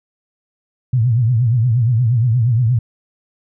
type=tone with vibrato; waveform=sine; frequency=118.6 Hz; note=A#2; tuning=30 cents sharp; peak=-11 dBFS; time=0.93-2.79 s; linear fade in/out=5 ms; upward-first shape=triangle; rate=8.5 Hz; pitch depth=180 cents each way; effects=none